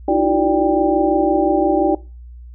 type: tone cluster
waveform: sine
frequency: 307.1 / 333 / 373.7 / 585 / 791 Hz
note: D#4 / E4 / F#4 / D5 / G5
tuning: -23 / +18 / +17 / -7 / +15 cents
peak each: -19 dBFS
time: 0.08-1.95 s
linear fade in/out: 5 ms
effects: noise-tail reverb RT60 0.3 s tail -21 dB re dry + added 60 Hz sine -34 dBFS peak until 2.54 s